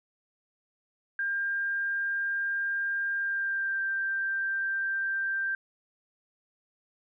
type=tone with pitch glide; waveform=sine; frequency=1600 to 1576.2 Hz; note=G6 to G6; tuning=+35 to +9 cents; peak=-27 dBFS; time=1.19-5.55 s; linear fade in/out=2 ms; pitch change=-26 cents; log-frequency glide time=3.16-3.82 s; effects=none